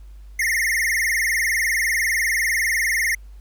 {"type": "tone with vibrato", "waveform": "square", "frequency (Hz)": 1964, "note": "B6", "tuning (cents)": -10, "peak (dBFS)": -19, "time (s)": [0.39, 3.15], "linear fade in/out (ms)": 5, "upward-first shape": "sine", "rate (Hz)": 20, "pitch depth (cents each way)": 160, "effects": ["added 50 Hz sine -38 dBFS peak until 3.4 s", "pink hiss -61 dBFS RMS until 3.4 s"]}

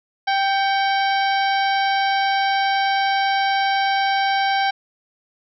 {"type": "harmonic tone with a mistuned harmonic", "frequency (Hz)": 784, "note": "G5", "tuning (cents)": 0, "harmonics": [1, 2, 3, 4, 5, 6, 7], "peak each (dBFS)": [-18, -24, -28, -30, -32, -34, -35], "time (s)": [0.27, 4.71], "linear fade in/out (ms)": 10, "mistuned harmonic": 3, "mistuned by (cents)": -73, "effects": []}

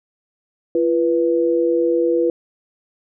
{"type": "tone pair together", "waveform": "sine", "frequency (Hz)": [341.4, 490], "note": ["F4", "B4"], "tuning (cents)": [-39, -14], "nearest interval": "tritone", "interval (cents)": 625, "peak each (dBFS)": -17, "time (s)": [0.75, 2.3], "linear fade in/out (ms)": 2, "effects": []}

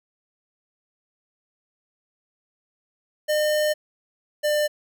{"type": "tone pair in turn", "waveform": "square", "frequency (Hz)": [606, 597.3], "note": ["D#5", "D5"], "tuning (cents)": [-46, 29], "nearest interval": "unison", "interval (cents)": 25, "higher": "first", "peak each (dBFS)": -20, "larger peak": "neither", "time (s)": [[3.28, 3.74], [4.43, 4.68]], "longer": "first", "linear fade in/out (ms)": 20, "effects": []}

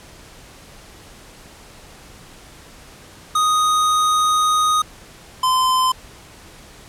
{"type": "tone pair in turn", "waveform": "square", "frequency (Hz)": [1244.5, 1028.3], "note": ["D#6", "C6"], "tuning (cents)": [0, -30], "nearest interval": "minor third", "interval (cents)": 330, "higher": "first", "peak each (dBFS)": -15, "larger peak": "neither", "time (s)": [[3.35, 4.82], [5.43, 5.92]], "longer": "first", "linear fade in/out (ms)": 5, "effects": ["pink hiss -43 dBFS RMS until 6.88 s", "low-pass 11000 Hz 12 dB/octave"]}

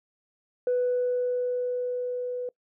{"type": "tone with level ramp", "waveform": "sine", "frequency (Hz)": 495.2, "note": "B4", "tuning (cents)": 5, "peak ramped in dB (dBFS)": [-20, -29], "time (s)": [0.67, 2.49], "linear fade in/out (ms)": 2, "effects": ["noise-tail reverb RT60 0.1 s tail -24 dB re dry", "tanh soft clip ceiling -19 dBFS"]}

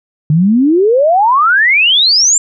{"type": "exponential sweep", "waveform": "sine", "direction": "up", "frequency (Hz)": [145.7, 7500], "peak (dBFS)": -6, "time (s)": [0.3, 2.38], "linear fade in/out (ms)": 2, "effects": []}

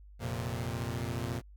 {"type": "chord", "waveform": "sawtooth", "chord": "F suspended fourth", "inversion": "none", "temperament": "equal", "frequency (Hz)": [87.31, 116.54, 130.81], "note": ["F2", "Bb2", "C3"], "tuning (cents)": [0, 0, 0], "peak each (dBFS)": [-35, -32, -35], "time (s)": [0.19, 1.42], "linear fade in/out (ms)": 50, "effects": ["added 50 Hz sine -50 dBFS peak until 1.56 s"]}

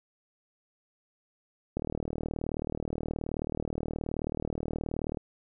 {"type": "click train", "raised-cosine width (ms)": 2, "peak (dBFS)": -19, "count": 133, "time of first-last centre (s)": [1.77, 5.172], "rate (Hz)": 38.8, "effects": []}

